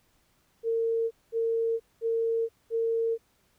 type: tone bursts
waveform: sine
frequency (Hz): 456.2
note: A#4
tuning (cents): -37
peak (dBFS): -24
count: 4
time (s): 0.63-3.18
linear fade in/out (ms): 50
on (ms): 480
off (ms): 210
effects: pink hiss -68 dBFS RMS until 3.58 s